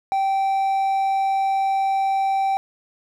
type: tone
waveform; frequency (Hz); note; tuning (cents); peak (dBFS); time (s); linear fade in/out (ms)
triangle; 778; G5; -13; -16; 0.12-2.57; 0
effects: none